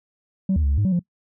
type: tone with pitch steps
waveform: sine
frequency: 190.6 / 77.4 / 70.1 / 70.7 / 103.1 / 188.6 / 175.1 Hz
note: G3 / D#2 / C#2 / C#2 / G#2 / F#3 / F3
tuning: -48 / -9 / +20 / +35 / -12 / +33 / +5 cents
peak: -15 dBFS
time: 0.49-0.994 s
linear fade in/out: 5 ms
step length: 72 ms
effects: noise-tail reverb RT60 0.1 s tail -23 dB re dry + tanh soft clip ceiling -15 dBFS